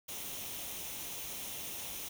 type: noise with comb filter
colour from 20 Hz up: white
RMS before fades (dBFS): -42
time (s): 0.08-2.09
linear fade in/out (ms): 10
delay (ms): 0.32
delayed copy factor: +0.5
effects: none